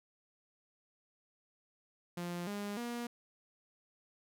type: tone with pitch steps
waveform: sawtooth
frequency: 174.61 / 204.1 / 238.5 Hz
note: F3 / G#3 / A#3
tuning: 0 / -30 / +40 cents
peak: -34 dBFS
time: 2.17-3.07 s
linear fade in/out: 5 ms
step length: 300 ms
effects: none